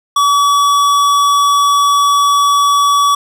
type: tone with tanh clipping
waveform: sine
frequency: 1140 Hz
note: C#6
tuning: 48 cents sharp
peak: -10 dBFS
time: 0.16-3.15 s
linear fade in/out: 5 ms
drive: 18 dB
effects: none